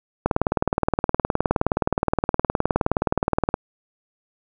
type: click train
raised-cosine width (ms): 1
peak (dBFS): -4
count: 64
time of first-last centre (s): 0.26-3.541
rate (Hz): 19.2
effects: none